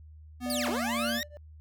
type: tone with pitch glide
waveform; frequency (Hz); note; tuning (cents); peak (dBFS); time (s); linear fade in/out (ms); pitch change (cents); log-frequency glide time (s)
square; 246.9 to 233.4; B3 to A#3; 0 to +2; -32; 0.4-1.22; 50; -98; 0.56-0.91
type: tone with tremolo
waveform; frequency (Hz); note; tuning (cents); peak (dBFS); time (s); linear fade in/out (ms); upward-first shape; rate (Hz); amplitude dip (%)
triangle; 590; D5; +8; -30; 0.46-1.37; 0; triangle; 2.1; 100
type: linear two-way sweep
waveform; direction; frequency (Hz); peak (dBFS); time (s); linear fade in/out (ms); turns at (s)
20% pulse; down then up; 5020 to 293.7 to 1910; -26; 0.5-1.23; 0; 0.69
effects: added 77 Hz sine -47 dBFS peak until 1.6 s